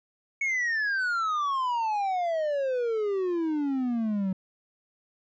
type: exponential sweep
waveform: triangle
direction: down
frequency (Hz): 2225 to 185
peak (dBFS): -23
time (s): 0.41-4.33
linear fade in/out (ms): 5
effects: resampled to 16000 Hz

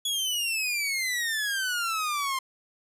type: exponential sweep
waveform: sawtooth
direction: down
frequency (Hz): 3400 to 1046.5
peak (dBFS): -23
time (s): 0.05-2.39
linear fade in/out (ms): 5
effects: resampled to 32000 Hz

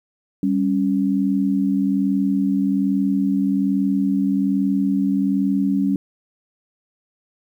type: tone pair together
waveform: sine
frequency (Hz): 196 / 277.2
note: G3 / C#4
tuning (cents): 0 / 0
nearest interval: tritone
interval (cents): 600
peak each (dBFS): -19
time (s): 0.43-5.96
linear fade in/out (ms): 2
effects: 9-bit

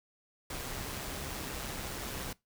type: noise with amplitude modulation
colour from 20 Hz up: pink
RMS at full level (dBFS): -38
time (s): 0.5-2.33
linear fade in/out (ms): 5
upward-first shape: sine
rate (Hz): 133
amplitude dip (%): 35
effects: noise-tail reverb RT60 0.2 s tail -22 dB re dry

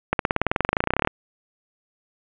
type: accelerating click train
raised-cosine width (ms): 0.5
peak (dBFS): -4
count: 24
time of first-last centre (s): 0.13-1.074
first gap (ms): 62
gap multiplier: 0.96
effects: resampled to 8000 Hz + 7-bit

